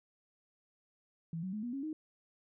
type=tone with pitch steps; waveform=sine; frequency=164.81 / 187.14 / 212.5 / 241.3 / 274 / 311.1 Hz; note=E3 / F#3 / G#3 / B3 / C#4 / D#4; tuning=0 / +20 / +40 / -40 / -20 / 0 cents; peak=-36 dBFS; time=1.33-1.93 s; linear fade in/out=2 ms; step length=100 ms; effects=none